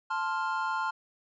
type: chord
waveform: triangle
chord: F major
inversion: first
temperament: equal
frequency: 880 / 1046.5 / 1396.9 Hz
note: A5 / C6 / F6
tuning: 0 / 0 / 0 cents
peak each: -31 dBFS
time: 0.1-0.91 s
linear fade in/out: 10 ms
effects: resampled to 16000 Hz